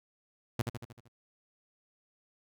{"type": "tone with echo", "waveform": "sawtooth", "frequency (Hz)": 118.3, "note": "A#2", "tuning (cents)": 26, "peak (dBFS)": -23, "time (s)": [0.59, 0.62], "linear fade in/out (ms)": 5, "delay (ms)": 77, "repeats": 6, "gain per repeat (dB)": -5, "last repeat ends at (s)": 1.082, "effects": []}